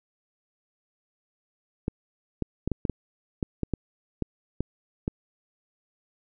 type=clicks; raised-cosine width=3 ms; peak=-13 dBFS; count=12; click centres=1.881 / 2.423 / 2.676 / 2.717 / 2.852 / 2.897 / 3.428 / 3.633 / 3.737 / 4.223 / 4.606 / 5.079 s; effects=none